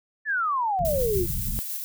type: exponential sweep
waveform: sine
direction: down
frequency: 1789 to 330 Hz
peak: -22 dBFS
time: 0.25-1.27 s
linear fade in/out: 50 ms
type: low-pass noise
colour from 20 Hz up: pink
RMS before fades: -30 dBFS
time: 0.79-1.59 s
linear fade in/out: 0 ms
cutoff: 200 Hz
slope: 48 dB/octave
type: noise with tremolo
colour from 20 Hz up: violet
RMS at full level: -31 dBFS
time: 0.85-1.84 s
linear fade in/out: 0 ms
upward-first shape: square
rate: 7.1 Hz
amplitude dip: 25%
effects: none